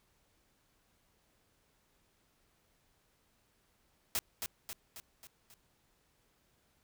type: noise with echo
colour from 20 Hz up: white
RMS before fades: -33 dBFS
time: 4.15-4.19 s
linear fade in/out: 0 ms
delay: 270 ms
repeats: 5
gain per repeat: -5 dB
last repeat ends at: 5.54 s
effects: pink hiss -73 dBFS RMS until 6.83 s